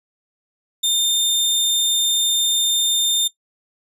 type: tone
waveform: sawtooth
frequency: 3617 Hz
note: A7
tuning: 47 cents sharp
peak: -13 dBFS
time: 0.83-3.28 s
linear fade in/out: 10 ms
effects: noise-tail reverb RT60 0.1 s tail -17 dB re dry + resampled to 32000 Hz